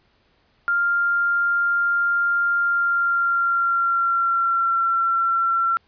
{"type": "tone with pitch glide", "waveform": "sine", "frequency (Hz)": [1396.9, 1357.1], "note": ["F6", "E6"], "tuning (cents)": [0, 50], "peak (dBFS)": -17, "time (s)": [0.68, 5.77], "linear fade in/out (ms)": 0, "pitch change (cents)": -50, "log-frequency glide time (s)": [2.6, 4.89], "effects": ["pink hiss -62 dBFS RMS until 5.87 s", "resampled to 11025 Hz"]}